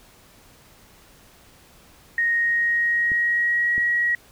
sine tone with pitch glide, 1864.7 to 1907.2 Hz, A#6 to A#6, 0 to +39 cents, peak -18 dBFS, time 2.18-4.15 s, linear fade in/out 2 ms, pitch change +39 cents, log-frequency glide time 2.3-3.77 s
clicks, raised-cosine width 3 ms, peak -23 dBFS, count 2, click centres 3.118 / 3.78 s
effects pink hiss -52 dBFS RMS until 4.31 s

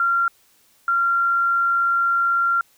sine tone pair in turn, 1379 / 1379 Hz, F6 / F6, -22 / -22 cents, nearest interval unison, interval 0 cents, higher neither, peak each -16 dBFS, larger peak neither, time 0-0.28 / 0.88-2.61 s, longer second, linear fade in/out 2 ms, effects white hiss -58 dBFS RMS until 2.77 s

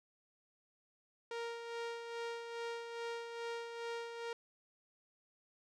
sawtooth tone with tremolo, 466.2 Hz, A#4, in tune, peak -35 dBFS, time 1.31-4.33 s, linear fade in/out 2 ms, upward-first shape sine, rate 2.4 Hz, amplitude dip 50%, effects low-pass 5000 Hz 12 dB/octave

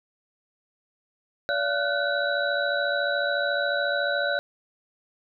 sine tone cluster, 575 / 684 / 1439 / 1513 / 3914 Hz, D5 / F5 / F#6 / F#6 / B7, -37 / -36 / -49 / +38 / -16 cents, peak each -27 / -31 / -32 / -27 / -33 dBFS, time 1.49-4.39 s, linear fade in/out 0 ms, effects none

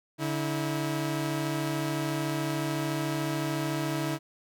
sawtooth tone pair together, 144.81 / 323.4 Hz, D3 / E4, -24 / -33 cents, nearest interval octave + major second, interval 1391 cents, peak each -27 dBFS, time 0.18-4.19 s, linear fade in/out 50 ms, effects none

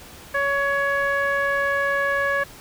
sawtooth tone with low-pass filter, 560 Hz, C#5, 18 cents sharp, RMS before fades -22 dBFS, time 0.34-2.44 s, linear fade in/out 10 ms, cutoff 1700 Hz, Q 4.4, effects pink hiss -43 dBFS RMS until 2.6 s

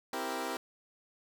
15% pulse chord, C dominant seventh, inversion none, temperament equal, 261.6 / 329.6 / 392 / 466.2 Hz, C4 / E4 / G4 / Bb4, 0 / 0 / 0 / 0 cents, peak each -34 dBFS, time 0.13-0.57 s, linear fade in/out 2 ms, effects none

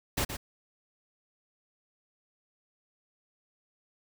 pink noise with echo, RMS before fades -29 dBFS, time 0.17-0.25 s, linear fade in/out 10 ms, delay 120 ms, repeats 1, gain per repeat -8 dB, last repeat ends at 0.37 s, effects none

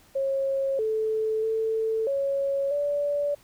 sine tone with pitch steps, 543 / 437.6 / 443.8 / 553 / 578 Hz, C#5 / A4 / A4 / C#5 / D5, -36 / -9 / +15 / -4 / -28 cents, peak -23 dBFS, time 0.15-3.35 s, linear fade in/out 10 ms, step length 640 ms, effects pink hiss -57 dBFS RMS until 3.43 s

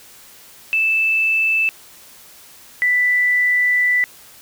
sine tone pair in turn, 2637 / 1980.3 Hz, E7 / B6, 0 / +4 cents, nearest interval perfect fourth, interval 496 cents, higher first, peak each -14 / -13 dBFS, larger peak second, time 0.73-1.69 / 2.82-4.04 s, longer second, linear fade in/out 0 ms, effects white hiss -44 dBFS RMS until 4.41 s

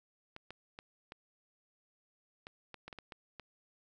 clicks, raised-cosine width 0.3 ms, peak -30 dBFS, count 11, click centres 0.364 / 0.506 / 0.789 / 1.121 / 2.469 / 2.743 / 2.88 / 2.928 / 2.987 / 3.122 / 3.397 s, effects none

